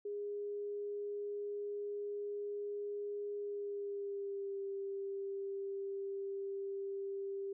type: tone with pitch glide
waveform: sine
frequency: 410 to 394 Hz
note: G#4 to G4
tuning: -22 to +9 cents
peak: -38 dBFS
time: 0.05-7.53 s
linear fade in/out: 5 ms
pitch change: -69 cents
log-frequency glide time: 3.36-4.62 s
effects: none